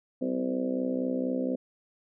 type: harmonic tone with a mistuned harmonic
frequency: 64.2 Hz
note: C2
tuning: 32 cents flat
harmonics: 3 / 4 / 5 / 6 / 7 / 8 / 9 / 10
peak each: -38 / -29 / -41 / -39 / -42 / -33 / -40 / -45 dBFS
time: 0.21-1.56 s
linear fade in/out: 10 ms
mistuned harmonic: 5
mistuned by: +42 cents
effects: none